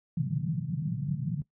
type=band-pass noise; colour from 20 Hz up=pink; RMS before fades=-31 dBFS; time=0.17-1.42 s; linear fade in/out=5 ms; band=130 to 170 Hz; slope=48 dB/octave; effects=noise-tail reverb RT60 0.1 s tail -18 dB re dry